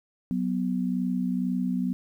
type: tone pair together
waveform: sine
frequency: 185.57 / 247.7 Hz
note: F#3 / B3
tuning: +5 / +5 cents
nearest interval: perfect fourth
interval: 500 cents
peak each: -27 dBFS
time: 0.31-1.93 s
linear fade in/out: 0 ms
effects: 10-bit